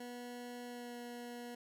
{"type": "tone with pitch glide", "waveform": "20% pulse", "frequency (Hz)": [243.5, 240.8], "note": ["B3", "B3"], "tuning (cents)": [-24, -44], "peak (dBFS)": -40, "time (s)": [0, 1.55], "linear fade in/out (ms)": 5, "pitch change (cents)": -20, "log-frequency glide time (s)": [0.65, 0.96], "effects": []}